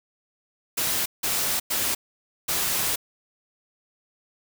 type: noise bursts at uneven times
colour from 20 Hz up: white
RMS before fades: -25 dBFS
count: 4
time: 0.77-1.06 / 1.23-1.6 / 1.7-1.95 / 2.48-2.96 s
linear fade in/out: 10 ms
effects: none